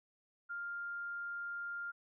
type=tone; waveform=sine; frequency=1400 Hz; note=F6; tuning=4 cents sharp; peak=-39 dBFS; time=0.49-1.92 s; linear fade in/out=20 ms; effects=none